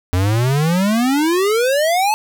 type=exponential sweep; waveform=square; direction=up; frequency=87.31 to 880 Hz; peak=-14 dBFS; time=0.13-2.14 s; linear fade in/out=0 ms; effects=none